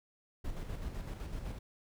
brown noise with tremolo, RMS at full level -39 dBFS, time 0.44-1.59 s, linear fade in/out 10 ms, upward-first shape square, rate 7.9 Hz, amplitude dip 40%, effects none

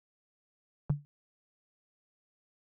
clicks, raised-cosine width 1 ms, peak -30 dBFS, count 2, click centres 0.896 / 0.903 s
sine tone with exponential decay, 145 Hz, D3, 22 cents flat, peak -21 dBFS, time 0.9-1.05 s, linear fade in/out 0 ms, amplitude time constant 32 ms
effects none

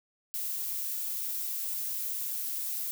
violet noise, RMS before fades -34 dBFS, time 0.34-2.91 s, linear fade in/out 0 ms, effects none

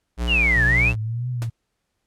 square tone, 59.5 Hz, A#1, 36 cents sharp, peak -22 dBFS, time 0.17-0.96 s, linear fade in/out 50 ms
sine exponential two-way sweep, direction down then up, 2997 to 1666 to 2745 Hz, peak -16 dBFS, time 0.27-0.93 s, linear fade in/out 50 ms, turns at 0.65 s
sine tone with vibrato, 116.6 Hz, A#2, 1 cent sharp, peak -23 dBFS, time 0.56-1.5 s, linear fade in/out 10 ms, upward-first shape triangle, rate 1.7 Hz, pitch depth 140 cents each way
pink noise with exponential decay, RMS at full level -30 dBFS, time 1.42-1.51 s, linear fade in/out 0 ms, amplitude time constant 19 ms
effects pink hiss -75 dBFS RMS until 2.06 s + low-pass 11000 Hz 12 dB/octave

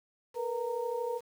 sine tone cluster, 455.4 / 488 / 924 Hz, A#4 / B4 / A#5, -40 / -21 / -16 cents, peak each -37 / -33 / -38 dBFS, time 0.34-1.21 s, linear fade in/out 50 ms, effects 9-bit

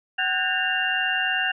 sine tone cluster, 757 / 1472 / 1615 / 1808 / 2788 Hz, F#5 / F#6 / G#6 / A6 / F7, +39 / -9 / -49 / +47 / -4 cents, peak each -30 / -29 / -27 / -29 / -25 dBFS, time 0.18-1.52 s, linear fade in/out 10 ms, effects none

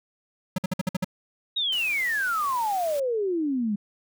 square tone bursts, 185 Hz, F#3, in tune, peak -23 dBFS, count 7, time 0.56-1.045 s, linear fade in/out 5 ms, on 23 ms, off 54 ms
sine exponential sweep, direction down, 3837 to 197.7 Hz, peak -23 dBFS, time 1.56-3.76 s, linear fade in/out 10 ms
white noise, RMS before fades -41 dBFS, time 1.72-3 s, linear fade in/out 5 ms
effects none

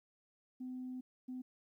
sine tone bursts at uneven times, 254.4 Hz, C4, 48 cents flat, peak -40 dBFS, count 2, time 0.6-1.01 / 1.28-1.42 s, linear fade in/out 10 ms, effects tanh soft clip ceiling -37 dBFS + 13-bit

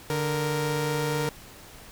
sawtooth tone pair together, 147.22 / 466.2 Hz, D3 / A#4, +5 / 0 cents, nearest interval octave + minor sixth, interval 1995 cents, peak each -24 dBFS, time 0.1-1.29 s, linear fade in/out 0 ms, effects pink hiss -47 dBFS RMS until 1.91 s

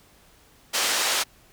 white band-pass noise, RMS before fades -24 dBFS, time 0.73-1.24 s, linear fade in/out 20 ms, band 440 to 6600 Hz, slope 12 dB/octave, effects pink hiss -56 dBFS RMS until 1.52 s

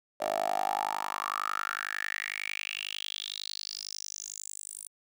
10% pulse tone with high-pass filter sweep, 51 Hz, G#1, 31 cents flat, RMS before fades -35 dBFS, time 0.2-4.88 s, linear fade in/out 10 ms, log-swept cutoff 590 to 9400 Hz, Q 6.9, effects none

